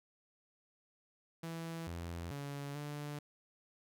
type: tone with pitch steps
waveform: sawtooth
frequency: 165.1 / 85.1 / 141.9 / 146.8 Hz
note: E3 / F2 / C#3 / D3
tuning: +3 / -44 / +41 / 0 cents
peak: -37 dBFS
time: 1.43-3.19 s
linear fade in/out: 5 ms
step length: 440 ms
effects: none